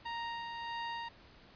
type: tone with tremolo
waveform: sawtooth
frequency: 932.3 Hz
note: A#5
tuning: in tune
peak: -33 dBFS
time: 0.05-1.09 s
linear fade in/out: 10 ms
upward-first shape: sine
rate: 1.6 Hz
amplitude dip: 35%
effects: pink hiss -59 dBFS RMS until 1.55 s + resampled to 11025 Hz